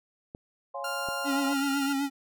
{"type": "clicks", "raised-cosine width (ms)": 2, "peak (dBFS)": -27, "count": 2, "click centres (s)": [0.349, 1.087]}
{"type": "chord", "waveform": "sine", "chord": "Db major seventh", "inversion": "none", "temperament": "equal", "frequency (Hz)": [554.4, 698.5, 830.6, 1046.5], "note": ["Db5", "F5", "Ab5", "C6"], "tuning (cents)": [0, 0, 0, 0], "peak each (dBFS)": [-37, -39, -39, -38], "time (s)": [0.74, 1.54], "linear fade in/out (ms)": 10}
{"type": "tone", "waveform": "sawtooth", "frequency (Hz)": 1396.9, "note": "F6", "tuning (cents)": 0, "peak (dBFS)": -29, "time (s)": [0.84, 1.93], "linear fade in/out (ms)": 5}
{"type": "tone with vibrato", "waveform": "square", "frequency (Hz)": 277.2, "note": "C#4", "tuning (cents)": 0, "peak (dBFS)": -27, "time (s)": [1.24, 2.1], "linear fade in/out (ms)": 50, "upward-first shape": "sine", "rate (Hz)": 7.9, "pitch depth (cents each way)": 42}
{"effects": []}